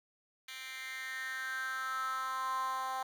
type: tone with high-pass filter sweep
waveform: 10% pulse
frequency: 261.6 Hz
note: C4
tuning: in tune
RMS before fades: -38 dBFS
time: 0.48-3.03 s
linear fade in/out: 5 ms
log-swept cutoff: 2500 to 860 Hz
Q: 6.2
effects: none